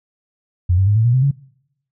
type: tone with pitch steps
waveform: sine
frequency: 88.9 / 95.83 / 103.31 / 111.36 / 120.05 / 129.41 / 139.5 Hz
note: F2 / G2 / G#2 / A2 / B2 / C3 / C#3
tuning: +31 / -39 / -9 / +21 / -49 / -19 / +11 cents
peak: -11 dBFS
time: 0.69-1.313 s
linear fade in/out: 10 ms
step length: 89 ms
effects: noise-tail reverb RT60 0.8 s tail -24 dB re dry